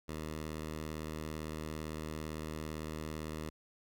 10% pulse tone, 77.78 Hz, D#2, in tune, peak -31 dBFS, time 0.08-3.5 s, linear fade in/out 10 ms, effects none

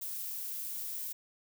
violet noise, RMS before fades -39 dBFS, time 0.01-1.13 s, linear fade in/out 10 ms, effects none

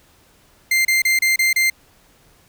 40% pulse tone bursts, 2093 Hz, C7, in tune, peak -13 dBFS, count 6, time 0.71-1.7 s, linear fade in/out 5 ms, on 140 ms, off 30 ms, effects pink hiss -54 dBFS RMS until 2.48 s

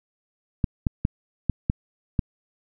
clicks, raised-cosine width 5 ms, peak -8 dBFS, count 6, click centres 0.642 / 0.868 / 1.051 / 1.497 / 1.699 / 2.192 s, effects none

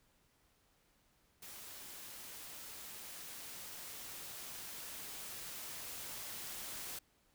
white noise with level ramp, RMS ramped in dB -51 to -45 dBFS, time 1.42-6.99 s, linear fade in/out 5 ms, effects pink hiss -73 dBFS RMS until 7.34 s

